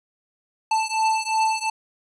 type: beating tone pair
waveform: square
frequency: 880 / 882.8 Hz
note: A5 / A5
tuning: 0 / +5 cents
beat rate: 2.8 Hz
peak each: -23 / -24 dBFS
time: 0.71-1.7 s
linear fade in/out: 5 ms
effects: resampled to 22050 Hz